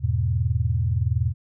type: chord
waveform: sine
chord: E major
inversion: none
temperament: equal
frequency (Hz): 82.41 / 103.83 / 123.47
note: E2 / G#2 / B2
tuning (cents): 0 / 0 / 0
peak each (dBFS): -24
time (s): 0-1.34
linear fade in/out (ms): 50
effects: none